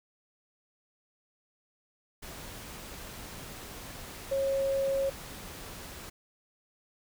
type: tone in noise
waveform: sine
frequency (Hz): 545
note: C#5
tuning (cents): -29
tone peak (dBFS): -26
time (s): 4.31-5.1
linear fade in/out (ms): 10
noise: pink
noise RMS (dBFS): -44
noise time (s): 2.22-6.1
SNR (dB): +15
effects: none